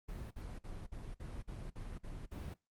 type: noise bursts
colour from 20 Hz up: brown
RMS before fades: -45 dBFS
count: 9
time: 0.08-2.542 s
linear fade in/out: 10 ms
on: 230 ms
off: 49 ms
effects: noise-tail reverb RT60 0.2 s tail -19 dB re dry + Opus 24 kbps